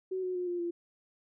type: tone with pitch steps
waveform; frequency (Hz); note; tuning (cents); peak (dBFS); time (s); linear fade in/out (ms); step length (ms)
sine; 374.8 / 366.9 / 359.1 / 351.5 / 344.1; F#4 / F#4 / F4 / F4 / F4; +22 / -15 / +48 / +11 / -26; -31; 0.11-0.71; 10; 120
effects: none